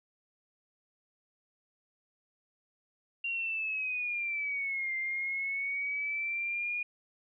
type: linear two-way sweep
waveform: sine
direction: down then up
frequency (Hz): 2772 to 2093 to 2445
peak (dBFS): -31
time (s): 3.24-6.83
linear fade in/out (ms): 5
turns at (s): 4.95
effects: none